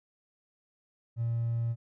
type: tone with hard clipping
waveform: triangle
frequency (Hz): 116.54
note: A#2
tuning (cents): 0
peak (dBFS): -28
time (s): 1.16-1.76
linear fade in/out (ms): 50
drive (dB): 4
effects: none